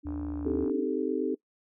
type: tone with pitch glide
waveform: sine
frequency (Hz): 293.9 to 285.5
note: D4 to D4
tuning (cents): +1 to -49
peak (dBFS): -32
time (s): 0.03-0.86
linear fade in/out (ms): 50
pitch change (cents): -50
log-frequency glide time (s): 0.33-0.67
type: tone with vibrato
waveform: sine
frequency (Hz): 77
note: D#2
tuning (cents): -17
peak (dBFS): -37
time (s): 0.05-0.65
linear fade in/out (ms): 5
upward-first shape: square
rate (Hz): 2.6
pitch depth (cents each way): 23
type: click train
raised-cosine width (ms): 1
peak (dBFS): -32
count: 36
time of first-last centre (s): 0.07-0.697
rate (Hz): 55.8
type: chord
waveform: sine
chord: A half-diminished seventh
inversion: first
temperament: equal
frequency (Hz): 261.6 / 311.1 / 392 / 440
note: C4 / Eb4 / G4 / A4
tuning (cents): 0 / 0 / 0 / 0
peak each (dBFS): -32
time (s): 0.45-1.35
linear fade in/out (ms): 10
effects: noise-tail reverb RT60 0.1 s tail -21 dB re dry